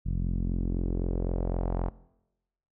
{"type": "tone with low-pass filter sweep", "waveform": "sawtooth", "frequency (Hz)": 43.89, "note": "F1", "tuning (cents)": 9, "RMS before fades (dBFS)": -29, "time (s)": [0.05, 1.9], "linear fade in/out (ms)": 20, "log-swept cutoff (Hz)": [160, 900], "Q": 1.7, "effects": ["noise-tail reverb RT60 0.9 s tail -21 dB re dry"]}